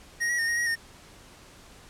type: tone with pitch steps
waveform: square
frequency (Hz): 1875 / 1921 / 1835 / 1873 / 1899 / 1835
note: A#6 / B6 / A#6 / A#6 / A#6 / A#6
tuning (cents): +10 / -48 / -28 / +8 / +32 / -28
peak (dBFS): -25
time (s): 0.2-0.758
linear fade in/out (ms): 20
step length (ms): 93
effects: pink hiss -51 dBFS RMS until 1.89 s + low-pass 10000 Hz 12 dB/octave